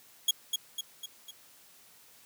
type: tone with echo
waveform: sawtooth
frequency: 3311 Hz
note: G#7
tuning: 6 cents flat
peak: -19 dBFS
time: 0.28-0.31 s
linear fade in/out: 5 ms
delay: 250 ms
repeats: 4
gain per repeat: -5 dB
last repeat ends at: 1.31 s
effects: white hiss -58 dBFS RMS until 2.25 s + high-pass 80 Hz 12 dB/octave